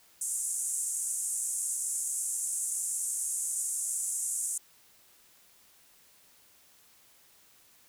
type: band-pass noise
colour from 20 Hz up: white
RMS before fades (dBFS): -33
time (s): 0.21-4.58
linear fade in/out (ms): 5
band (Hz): 7100 to 10000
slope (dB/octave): 48
effects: white hiss -61 dBFS RMS until 7.88 s